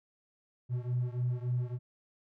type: beating tone pair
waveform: triangle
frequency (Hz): 122.1 / 125.6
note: B2 / B2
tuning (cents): -19 / +30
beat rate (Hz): 3.5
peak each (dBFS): -29 / -31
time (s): 0.69-1.79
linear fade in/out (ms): 50
effects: tanh soft clip ceiling -24 dBFS